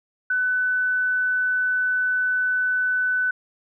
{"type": "tone", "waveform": "sine", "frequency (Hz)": 1500, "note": "F#6", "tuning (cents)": 23, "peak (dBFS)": -19, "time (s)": [0.3, 3.31], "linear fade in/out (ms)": 5, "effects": []}